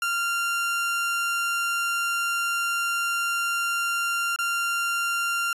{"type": "tone with dropouts", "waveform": "30% pulse", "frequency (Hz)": 1388, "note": "F6", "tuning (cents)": -11, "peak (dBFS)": -21, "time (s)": [0.02, 5.53], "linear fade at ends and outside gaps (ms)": 2, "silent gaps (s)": [4.361, 4.388], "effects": ["resampled to 32000 Hz"]}